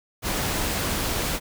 pink noise, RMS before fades -26 dBFS, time 0.22-1.4 s, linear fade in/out 50 ms, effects none

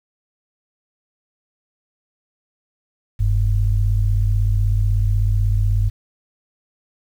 sine tone pair together, 45.12 / 101.3 Hz, F#1 / G#2, -43 / -43 cents, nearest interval octave + major second, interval 1400 cents, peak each -17 dBFS, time 3.19-5.9 s, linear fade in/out 20 ms, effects 8-bit

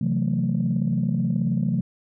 sine chord, F# half-diminished seventh, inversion second, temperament just, 133.2 / 166.5 / 185 / 222 Hz, C3 / E3 / F#3 / A3, +31 / +18 / 0 / +16 cents, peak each -25 dBFS, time 0.01-1.81 s, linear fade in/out 5 ms, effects tanh soft clip ceiling -13 dBFS

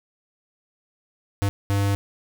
square tone bursts at uneven times, 100 Hz, G2, 35 cents sharp, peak -20 dBFS, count 2, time 1.42-1.49 / 1.7-1.95 s, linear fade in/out 0 ms, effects 8-bit

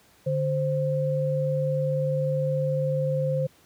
sine tone pair together, 146.85 / 523.3 Hz, D3 / C5, 0 / 0 cents, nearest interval octave + minor seventh, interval 2200 cents, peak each -25 dBFS, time 0.26-3.47 s, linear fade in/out 10 ms, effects pink hiss -58 dBFS RMS until 3.65 s + high-pass 80 Hz 12 dB/octave

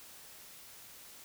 silence, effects white hiss -53 dBFS RMS until 1.24 s

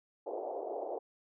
pink band-pass noise, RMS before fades -39 dBFS, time 0.26-0.99 s, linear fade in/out 10 ms, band 370 to 790 Hz, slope 48 dB/octave, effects none

